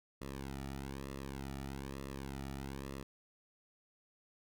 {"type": "tone with flanger", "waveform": "sawtooth", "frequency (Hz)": 68, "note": "C#2", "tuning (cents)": -33, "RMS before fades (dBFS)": -44, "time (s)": [0.21, 3.03], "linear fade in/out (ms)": 5, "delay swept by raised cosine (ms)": [1.3, 1.92], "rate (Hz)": 1.1, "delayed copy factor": -0.95, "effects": []}